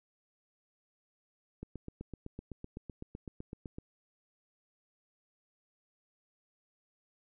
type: click train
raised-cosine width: 3 ms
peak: -29 dBFS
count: 18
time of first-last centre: 1.63-3.785 s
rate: 7.89 Hz
effects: none